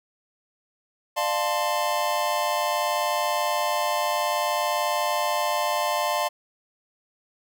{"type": "chord", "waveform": "square", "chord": "D minor seventh", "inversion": "none", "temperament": "equal with one note detuned", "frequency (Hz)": [597.9, 698.5, 880, 1046.5], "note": ["D5", "F5", "A5", "C6"], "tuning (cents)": [31, 0, 0, 0], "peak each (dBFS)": -29, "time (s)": [1.16, 6.29], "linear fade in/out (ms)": 20, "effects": []}